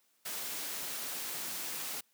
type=noise; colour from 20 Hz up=white; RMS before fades=-39 dBFS; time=0.25-2.01 s; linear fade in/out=10 ms; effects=white hiss -72 dBFS RMS until 2.13 s + high-pass 150 Hz 12 dB/octave